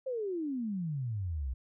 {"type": "exponential sweep", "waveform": "sine", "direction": "down", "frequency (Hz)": [540, 60], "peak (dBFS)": -32, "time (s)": [0.06, 1.54], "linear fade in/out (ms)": 10, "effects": []}